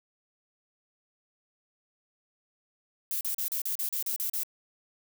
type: noise bursts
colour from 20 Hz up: violet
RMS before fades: -31 dBFS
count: 10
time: 3.11-4.434 s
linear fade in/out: 2 ms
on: 100 ms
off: 36 ms
effects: none